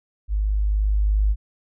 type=tone with level ramp; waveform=sine; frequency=51.4 Hz; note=G#1; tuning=17 cents flat; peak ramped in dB=-19 to -15 dBFS; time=0.28-1.36 s; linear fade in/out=50 ms; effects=none